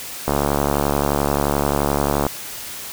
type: click train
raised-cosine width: 1 ms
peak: -4 dBFS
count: 143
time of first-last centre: 0.28-2.266 s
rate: 71.5 Hz
effects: white hiss -32 dBFS RMS until 2.92 s